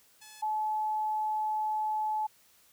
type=tone pair in turn; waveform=5% pulse / sine; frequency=860 / 860 Hz; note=A5 / A5; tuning=-40 / -40 cents; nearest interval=unison; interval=0 cents; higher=neither; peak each=-37 / -28 dBFS; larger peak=second; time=0.21-0.42 / 0.42-2.27 s; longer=second; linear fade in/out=10 ms; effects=white hiss -63 dBFS RMS until 2.72 s